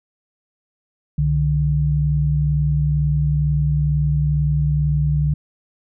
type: tone pair together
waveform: sine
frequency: 66 / 148.16 Hz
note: C2 / D3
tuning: +16 / +16 cents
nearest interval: octave + major second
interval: 1400 cents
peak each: -21 / -16 dBFS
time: 1.18-5.34 s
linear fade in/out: 5 ms
effects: none